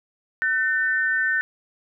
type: tone pair together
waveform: sine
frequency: 1515 / 1801.6 Hz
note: F#6 / A6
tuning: +40 / +40 cents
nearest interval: minor third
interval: 300 cents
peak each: -22 dBFS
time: 0.42-1.41 s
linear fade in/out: 0 ms
effects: none